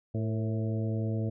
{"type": "harmonic tone with a mistuned harmonic", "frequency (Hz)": 110, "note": "A2", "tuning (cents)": 0, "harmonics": [1, 2, 3, 4, 5, 6], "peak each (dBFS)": [-29, -35, -39, -41, -43, -45], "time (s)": [0.14, 1.3], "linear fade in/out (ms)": 10, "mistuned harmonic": 4, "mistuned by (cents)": 52, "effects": []}